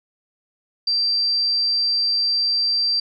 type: tone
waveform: sine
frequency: 4699 Hz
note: D8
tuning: in tune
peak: -17 dBFS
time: 0.87-3 s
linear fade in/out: 5 ms
effects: none